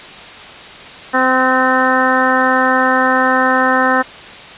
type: harmonic tone with a mistuned harmonic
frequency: 258.6 Hz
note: C4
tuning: 20 cents flat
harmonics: 1 / 2 / 3 / 4 / 5 / 6 / 7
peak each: -18 / -18 / -18 / -18 / -18 / -18 / -18 dBFS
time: 1.13-4.03 s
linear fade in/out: 20 ms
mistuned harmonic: 6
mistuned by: -17 cents
effects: white hiss -33 dBFS RMS until 4.57 s + resampled to 8000 Hz